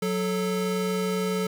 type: tone pair together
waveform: square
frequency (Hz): 184 / 436.5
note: F#3 / A4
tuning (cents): -9 / -14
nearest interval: octave + minor third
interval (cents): 1495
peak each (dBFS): -28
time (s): 0.02-1.47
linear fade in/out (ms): 5
effects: none